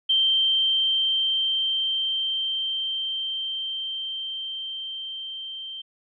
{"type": "tone with level ramp", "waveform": "sine", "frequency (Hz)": 3136, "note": "G7", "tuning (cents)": 0, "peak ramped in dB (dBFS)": [-17, -33], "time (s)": [0.09, 5.82], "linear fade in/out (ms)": 10, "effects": []}